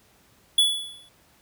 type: tone with exponential decay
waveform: square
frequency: 3416 Hz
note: G#7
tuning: 48 cents sharp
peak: -14 dBFS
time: 0.58-1.09 s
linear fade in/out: 5 ms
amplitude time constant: 110 ms
effects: pink hiss -59 dBFS RMS until 1.41 s + high-pass 60 Hz 12 dB/octave